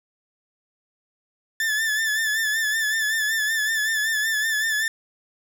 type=tone with vibrato; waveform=40% pulse; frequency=1753 Hz; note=A6; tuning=7 cents flat; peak=-20 dBFS; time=1.6-4.88 s; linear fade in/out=2 ms; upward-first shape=sine; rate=5.3 Hz; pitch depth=51 cents each way; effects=none